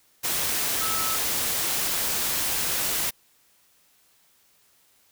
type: tone in noise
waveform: sine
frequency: 1301 Hz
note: E6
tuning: 23 cents flat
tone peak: -30 dBFS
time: 0.8-1.17 s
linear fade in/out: 20 ms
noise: white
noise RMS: -26 dBFS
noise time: 0.23-3.11 s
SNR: -7 dB
effects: white hiss -62 dBFS RMS until 5.11 s